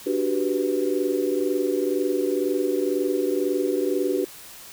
sine chord, G major seventh, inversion second, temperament equal, 293.7 / 370 / 392 / 493.9 Hz, D4 / F#4 / G4 / B4, 0 / 0 / 0 / 0 cents, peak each -27 / -25 / -26 / -28 dBFS, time 0.06-4.25 s, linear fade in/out 10 ms, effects white hiss -43 dBFS RMS until 4.72 s

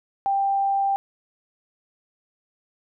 sine tone, 789 Hz, G5, 11 cents sharp, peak -19 dBFS, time 0.26-0.96 s, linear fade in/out 0 ms, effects none

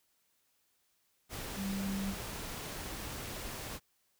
sine tone in noise, 196 Hz, G3, in tune, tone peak -34 dBFS, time 1.56-2.15 s, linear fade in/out 50 ms, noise pink, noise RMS -42 dBFS, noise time 1.29-3.8 s, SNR +5 dB, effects white hiss -75 dBFS RMS until 4.19 s

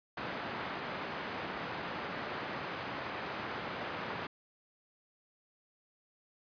white band-pass noise, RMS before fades -40 dBFS, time 0.17-4.27 s, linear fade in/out 5 ms, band 110 to 1600 Hz, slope 12 dB/octave, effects resampled to 11025 Hz

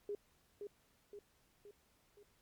sine tone with echo, 409.8 Hz, G#4, 23 cents flat, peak -38 dBFS, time 0.09-0.15 s, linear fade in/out 2 ms, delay 520 ms, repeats 4, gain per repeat -5 dB, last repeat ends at 2.23 s, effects pink hiss -73 dBFS RMS until 2.41 s + MP3 96 kbps

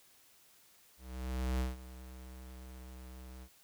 square tone with ADSR envelope, 63.7 Hz, C2, 46 cents flat, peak -31 dBFS, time 0.97-3.49 s, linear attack 630 ms, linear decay 160 ms, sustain -17 dB, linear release 61 ms, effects white hiss -64 dBFS RMS until 3.63 s

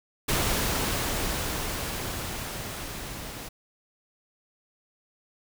pink noise with level ramp, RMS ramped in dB -25 to -39 dBFS, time 0.28-3.49 s, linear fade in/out 10 ms, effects none

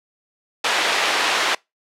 white band-pass noise, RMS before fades -20 dBFS, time 0.64-1.55 s, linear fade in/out 5 ms, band 460 to 3000 Hz, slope 12 dB/octave, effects noise-tail reverb RT60 0.2 s tail -25 dB re dry + low-pass 12000 Hz 12 dB/octave

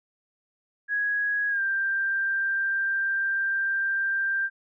sine tone with pitch glide, 1661.2 to 1581.6 Hz, G#6 to G6, 0 to +15 cents, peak -23 dBFS, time 0.88-4.5 s, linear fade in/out 50 ms, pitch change -85 cents, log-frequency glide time 1.49-1.61 s, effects none

